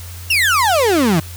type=exponential sweep; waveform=35% pulse; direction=down; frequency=2875 to 150 Hz; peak=-10 dBFS; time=0.3-1.2 s; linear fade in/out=5 ms; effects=added 87 Hz sine -30 dBFS peak until 1.36 s + white hiss -37 dBFS RMS until 1.36 s